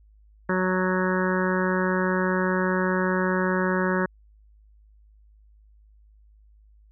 harmonic tone, 185 Hz, F#3, in tune, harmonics 1 / 2 / 3 / 5 / 6 / 7 / 8 / 9 / 10, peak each -25 / -27 / -30 / -32 / -33 / -35 / -32 / -31 / -37 dBFS, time 0.49-4.06 s, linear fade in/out 5 ms, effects added 52 Hz sine -52 dBFS peak until 6.91 s

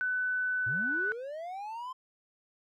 sine tone with pitch glide, 1500 to 1489.6 Hz, F#6 to F#6, +23 to +11 cents, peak -28 dBFS, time 0.01-1.12 s, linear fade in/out 0 ms, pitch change -12 cents, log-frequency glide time 0.84-0.92 s
triangle linear sweep, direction up, 99.1 to 1045 Hz, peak -35 dBFS, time 0.66-1.93 s, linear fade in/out 10 ms
effects none

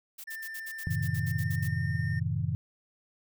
blue noise bursts, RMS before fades -43 dBFS, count 13, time 0.18-1.681 s, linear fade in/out 10 ms, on 61 ms, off 59 ms
triangle tone with pitch glide, 1787 to 1817.2 Hz, A6 to A#6, +26 to -45 cents, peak -36 dBFS, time 0.27-2.2 s, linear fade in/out 10 ms, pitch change +29 cents, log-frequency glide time 1.03-1.65 s
sine chord, F# diminished seventh, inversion none, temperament just, 92.5 / 111 / 133.2 / 159.84 Hz, F#2 / A2 / C3 / Eb3, 0 / +16 / +31 / +47 cents, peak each -33 dBFS, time 0.87-2.55 s, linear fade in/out 0 ms
effects none

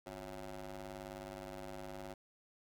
15% pulse ring-modulated tone, 99.2 Hz, G2, 21 cents sharp, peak -36 dBFS, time 0.06-2.14 s, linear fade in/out 5 ms, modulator 456 Hz, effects none

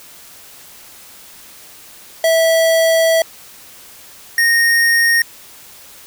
square tone pair in turn, 654 / 1855.1 Hz, E5 / A#6, -14 / -9 cents, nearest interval octave + tritone, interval 1805 cents, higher second, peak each -11 dBFS, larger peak neither, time 2.24-3.22 / 4.38-5.22 s, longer first, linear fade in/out 2 ms, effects white hiss -40 dBFS RMS until 6.06 s

